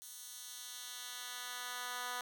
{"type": "tone with high-pass filter sweep", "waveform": "10% pulse", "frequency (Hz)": 246.9, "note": "B3", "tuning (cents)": 0, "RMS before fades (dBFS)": -45, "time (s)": [0.02, 2.21], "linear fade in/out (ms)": 0, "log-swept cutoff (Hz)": [7200, 1000], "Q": 0.76, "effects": []}